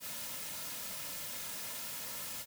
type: noise with comb filter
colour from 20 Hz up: white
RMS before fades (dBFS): -42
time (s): 0-2.46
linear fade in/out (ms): 50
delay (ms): 2.6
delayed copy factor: -0.55
effects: none